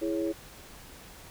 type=chord; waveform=sine; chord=C# minor; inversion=first; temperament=equal; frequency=329.6 / 415.3 / 554.4 Hz; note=E4 / G#4 / C#5; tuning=0 / 0 / 0 cents; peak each=-29 / -34 / -34 dBFS; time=0.01-0.33 s; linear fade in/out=20 ms; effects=pink hiss -49 dBFS RMS until 1.3 s